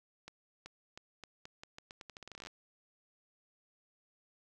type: accelerating click train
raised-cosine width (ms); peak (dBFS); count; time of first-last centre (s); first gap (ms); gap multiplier
0.2; -30; 22; 0.28-2.471; 380; 0.83
effects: 12-bit